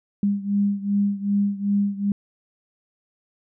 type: beating tone pair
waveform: sine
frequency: 200.9 / 203.5 Hz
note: G3 / G#3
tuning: +43 / -35 cents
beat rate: 2.6 Hz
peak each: -21 / -24 dBFS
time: 0.23-2.12 s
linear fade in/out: 2 ms
effects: none